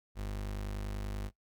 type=tone; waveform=35% pulse; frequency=50.4 Hz; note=G1; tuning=49 cents sharp; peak=-34 dBFS; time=0.15-1.31 s; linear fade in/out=50 ms; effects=noise-tail reverb RT60 0.1 s tail -18 dB re dry